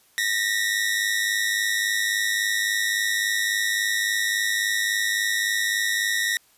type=tone pair together; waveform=sawtooth; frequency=1832.4 / 1936 Hz; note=A#6 / B6; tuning=-30 / -35 cents; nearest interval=minor second; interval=95 cents; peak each=-21 dBFS; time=0.18-6.37 s; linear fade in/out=0 ms; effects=white hiss -59 dBFS RMS until 6.57 s + resampled to 32000 Hz